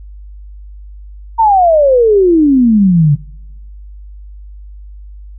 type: exponential sweep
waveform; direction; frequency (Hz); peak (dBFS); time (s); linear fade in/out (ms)
sine; down; 932.3 to 138.59; -5; 1.38-3.16; 20
effects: noise-tail reverb RT60 0.9 s tail -24 dB re dry + added 50 Hz sine -29 dBFS peak until 5.38 s